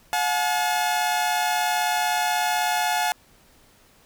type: tone pair together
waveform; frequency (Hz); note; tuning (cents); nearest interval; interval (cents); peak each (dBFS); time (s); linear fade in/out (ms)
sawtooth; 719.8 / 856; F#5 / A5; -48 / -48; minor third; 300; -20; 0.13-3.12; 0
effects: pink hiss -56 dBFS RMS until 4.05 s